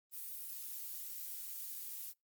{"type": "noise", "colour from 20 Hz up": "violet", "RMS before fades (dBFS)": -45, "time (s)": [0.11, 2.14], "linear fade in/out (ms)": 50, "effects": ["noise-tail reverb RT60 0.2 s tail -26 dB re dry", "Opus 32 kbps"]}